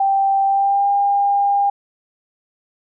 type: tone with pitch glide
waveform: sine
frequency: 784 to 803.7 Hz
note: G5 to G5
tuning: 0 to +43 cents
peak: -13 dBFS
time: 0-1.7 s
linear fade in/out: 5 ms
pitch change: +43 cents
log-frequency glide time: 0.46-0.89 s
effects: none